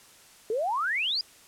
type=exponential sweep; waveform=sine; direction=up; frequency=414.7 to 5050 Hz; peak=-25 dBFS; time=0.5-1.21 s; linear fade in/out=2 ms; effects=white hiss -54 dBFS RMS until 1.47 s + low-pass 11000 Hz 12 dB/octave